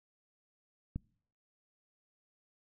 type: click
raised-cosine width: 5 ms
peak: -24 dBFS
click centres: 0.96 s
effects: noise-tail reverb RT60 0.6 s tail -26 dB re dry